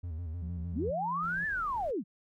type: tone with vibrato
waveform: triangle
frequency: 83.1 Hz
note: E2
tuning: 15 cents sharp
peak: -33 dBFS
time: 0.03-0.91 s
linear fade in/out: 10 ms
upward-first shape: square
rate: 6.5 Hz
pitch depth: 90 cents each way
type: tone with pitch glide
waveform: sine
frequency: 174.61 to 171.31 Hz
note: F3 to F3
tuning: 0 to -33 cents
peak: -40 dBFS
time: 0.42-1.45 s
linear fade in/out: 10 ms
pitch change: -33 cents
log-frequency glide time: 0.55-0.66 s
type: linear two-way sweep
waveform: sine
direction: up then down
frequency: 150.2 to 1782 to 150.2 Hz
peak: -30 dBFS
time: 0.73-2.04 s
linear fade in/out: 50 ms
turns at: 1.46 s
type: noise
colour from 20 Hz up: brown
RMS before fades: -49 dBFS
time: 1.22-1.92 s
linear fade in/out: 20 ms
effects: none